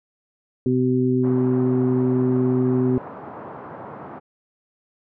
harmonic tone, 127.2 Hz, C3, 48 cents flat, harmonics 1 / 2 / 3, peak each -23 / -19 / -22 dBFS, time 0.66-2.98 s, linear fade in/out 2 ms
white band-pass noise, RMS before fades -37 dBFS, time 1.23-4.2 s, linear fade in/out 20 ms, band 110 to 1100 Hz, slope 24 dB/octave
effects none

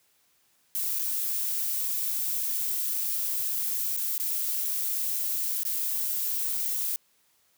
violet noise with dropouts, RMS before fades -29 dBFS, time 0.75-6.96 s, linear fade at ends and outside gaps 0 ms, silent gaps 0.988-0.993 / 3.965-3.973 / 4.18-4.199 / 5.633-5.652 s, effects white hiss -67 dBFS RMS until 7.57 s + high-pass 60 Hz 12 dB/octave

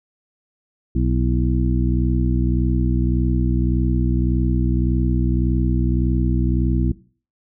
harmonic tone with a mistuned harmonic, 61.74 Hz, B1, in tune, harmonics 1 / 2 / 3 / 4 / 5, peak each -19 / -22 / -24 / -25 / -26 dBFS, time 0.95-6.92 s, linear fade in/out 5 ms, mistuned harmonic 5, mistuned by +100 cents, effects noise-tail reverb RT60 0.4 s tail -18 dB re dry

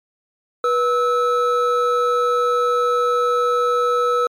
triangle tone pair together, 486.9 / 1300 Hz, B4 / E6, -25 / -24 cents, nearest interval octave + perfect fourth, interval 1701 cents, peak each -16 dBFS, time 0.64-4.27 s, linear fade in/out 2 ms, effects MP3 96 kbps

